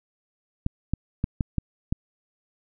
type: clicks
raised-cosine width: 5 ms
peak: -11 dBFS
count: 6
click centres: 0.664 / 0.936 / 1.241 / 1.408 / 1.583 / 1.925 s
effects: none